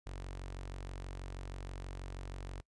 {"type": "tone with notch filter", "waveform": "sawtooth", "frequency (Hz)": 46.25, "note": "F#1", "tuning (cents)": 0, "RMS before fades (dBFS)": -44, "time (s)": [0.06, 2.61], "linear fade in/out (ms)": 10, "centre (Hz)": 190, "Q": 1.8, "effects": ["noise-tail reverb RT60 0.1 s tail -22 dB re dry", "resampled to 22050 Hz"]}